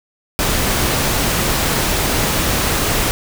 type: noise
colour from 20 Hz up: pink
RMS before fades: -17 dBFS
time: 0.39-3.11 s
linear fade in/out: 0 ms
effects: none